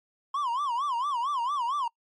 triangle tone with vibrato, 1046.5 Hz, C6, in tune, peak -24 dBFS, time 0.34-1.88 s, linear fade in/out 5 ms, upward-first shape sine, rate 4.4 Hz, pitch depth 210 cents each way, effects noise-tail reverb RT60 0.1 s tail -26 dB re dry + MP3 48 kbps

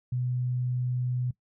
sine tone, 124.9 Hz, B2, 20 cents sharp, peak -26 dBFS, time 0.12-1.31 s, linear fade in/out 5 ms, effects noise-tail reverb RT60 0.1 s tail -19 dB re dry

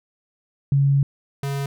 sine / square tone pair in turn, 139.3 / 139.3 Hz, C#3 / C#3, +9 / +9 cents, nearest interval unison, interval 0 cents, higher neither, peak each -14 / -24 dBFS, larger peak first, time 0.72-1.03 / 1.43-1.66 s, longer first, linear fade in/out 2 ms, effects none

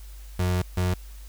35% pulse tone bursts at uneven times, 90.5 Hz, F#2, 38 cents flat, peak -20 dBFS, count 2, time 0.39-0.62 / 0.77-0.94 s, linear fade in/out 5 ms, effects added 50 Hz sine -39 dBFS peak until 1.28 s + white hiss -53 dBFS RMS until 1.28 s

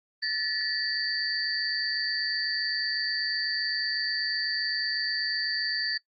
sine tone cluster, 1751 / 1899 / 4523 / 4732 Hz, A6 / A#6 / C#8 / D8, -9 / +32 / +34 / +12 cents, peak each -32 / -36 / -31 / -33 dBFS, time 0.22-5.98 s, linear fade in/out 10 ms, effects noise-tail reverb RT60 0.1 s tail -22 dB re dry + Opus 24 kbps

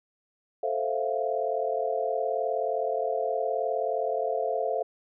sine chord, F major seventh, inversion first, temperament equal, 440 / 523.3 / 659.3 / 698.5 Hz, A4 / C5 / E5 / F5, 0 / 0 / 0 / 0 cents, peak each -31 dBFS, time 0.63-4.83 s, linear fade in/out 5 ms, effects none

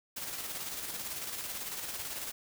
white noise with tremolo, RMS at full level -38 dBFS, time 0.16-2.32 s, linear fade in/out 10 ms, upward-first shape square, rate 18 Hz, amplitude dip 35%, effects none

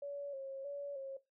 sine tone with vibrato, 554.4 Hz, C#5, in tune, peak -40 dBFS, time 0.02-1.17 s, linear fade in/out 5 ms, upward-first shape square, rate 1.6 Hz, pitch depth 43 cents each way, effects noise-tail reverb RT60 0.2 s tail -18 dB re dry

